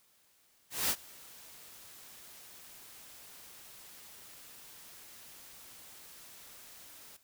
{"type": "noise with ADSR envelope", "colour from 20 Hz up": "white", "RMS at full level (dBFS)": -29, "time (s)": [0.7, 7.17], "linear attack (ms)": 200, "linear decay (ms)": 55, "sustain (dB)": -24, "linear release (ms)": 8, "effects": ["white hiss -68 dBFS RMS until 7.23 s"]}